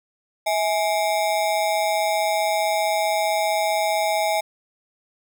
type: ring-modulated tone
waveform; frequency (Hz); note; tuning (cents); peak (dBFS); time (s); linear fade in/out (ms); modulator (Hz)
square; 740; F#5; 0; -17; 0.46-4.41; 10; 92.3
effects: none